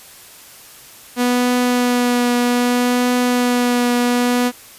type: tone with vibrato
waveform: sawtooth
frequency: 245.1 Hz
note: B3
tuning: 13 cents flat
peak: -10 dBFS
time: 1.16-4.52 s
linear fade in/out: 50 ms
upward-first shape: triangle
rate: 0.63 Hz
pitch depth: 17 cents each way
effects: white hiss -41 dBFS RMS until 4.78 s + resampled to 32000 Hz